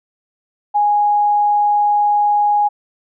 sine tone, 828 Hz, G#5, 5 cents flat, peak -11 dBFS, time 0.74-2.69 s, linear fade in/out 20 ms, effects none

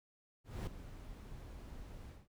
brown noise with ADSR envelope, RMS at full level -38 dBFS, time 0.44-2.28 s, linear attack 230 ms, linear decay 5 ms, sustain -12 dB, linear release 190 ms, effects none

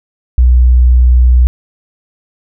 sine tone, 61.74 Hz, B1, in tune, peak -3 dBFS, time 0.38-1.47 s, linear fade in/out 0 ms, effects none

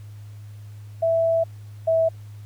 sine tone pair in turn, 659.3 / 652.1 Hz, E5 / E5, 0 / -19 cents, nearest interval unison, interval 19 cents, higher first, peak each -17 / -16 dBFS, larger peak second, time 1.02-1.44 / 1.87-2.09 s, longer first, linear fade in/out 10 ms, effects added 104 Hz sine -37 dBFS peak until 2.45 s + pink hiss -57 dBFS RMS until 2.45 s

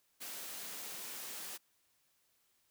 white high-pass noise, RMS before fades -45 dBFS, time 0.2-1.58 s, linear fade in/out 20 ms, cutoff 160 Hz, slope 24 dB/octave, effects white hiss -75 dBFS RMS until 2.7 s

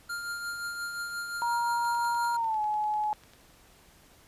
square tone with tremolo, 1400 Hz, F6, 4 cents sharp, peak -32 dBFS, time 0.09-2.37 s, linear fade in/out 10 ms, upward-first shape triangle, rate 5.7 Hz, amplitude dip 45%
sine tone with pitch glide, 946 to 847.7 Hz, A#5 to G#5, +25 to +35 cents, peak -26 dBFS, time 1.42-3.13 s, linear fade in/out 0 ms, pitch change -190 cents, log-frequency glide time 2.35-2.61 s
click train, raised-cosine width 0.2 ms, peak -35 dBFS, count 16, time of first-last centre 1.85-3.335 s, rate 10.1 Hz
effects pink hiss -58 dBFS RMS until 4.27 s + resampled to 32000 Hz

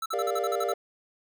square tone bursts, 1318.5 Hz, E6, in tune, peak -30 dBFS, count 9, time 0.02-0.723 s, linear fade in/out 5 ms, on 39 ms, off 44 ms
triangle chord, G minor seventh, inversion none, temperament equal with one note detuned, 399.5 / 466.2 / 587.3 / 698.5 Hz, G4 / Bb4 / D5 / F5, +33 / 0 / 0 / 0 cents, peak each -30 dBFS, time 0.13-0.74 s, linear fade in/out 5 ms
effects none

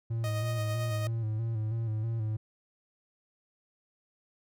triangle tone with vibrato, 111.5 Hz, A2, 23 cents sharp, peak -27 dBFS, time 0.1-2.37 s, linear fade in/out 10 ms, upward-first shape square, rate 3.1 Hz, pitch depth 47 cents each way
sawtooth tone with tremolo, 622.3 Hz, D#5, in tune, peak -31 dBFS, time 0.24-1.07 s, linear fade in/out 0 ms, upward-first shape sine, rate 8.9 Hz, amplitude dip 35%
effects none

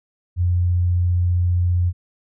sine tone, 88.5 Hz, F2, 23 cents sharp, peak -15 dBFS, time 0.36-1.93 s, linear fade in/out 50 ms, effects none

